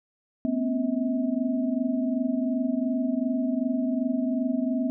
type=tone cluster; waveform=sine; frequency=224 / 248.9 / 271.6 / 641 Hz; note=A3 / B3 / C#4 / E5; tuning=+31 / +14 / -35 / -49 cents; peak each=-34 / -25 / -29 / -34 dBFS; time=0.45-4.9 s; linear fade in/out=0 ms; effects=none